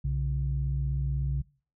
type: tone pair together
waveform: sine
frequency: 61.88 / 138.2 Hz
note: B1 / C#3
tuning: +4 / -5 cents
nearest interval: octave + major second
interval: 1391 cents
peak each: -28 dBFS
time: 0.04-1.42 s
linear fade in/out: 10 ms
effects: noise-tail reverb RT60 0.4 s tail -22 dB re dry + tanh soft clip ceiling -19 dBFS